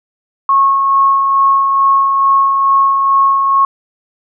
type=tone with tremolo; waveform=sine; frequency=1094 Hz; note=C#6; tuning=23 cents flat; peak=-6 dBFS; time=0.49-3.65 s; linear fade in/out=2 ms; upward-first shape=sine; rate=2.3 Hz; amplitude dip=35%; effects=none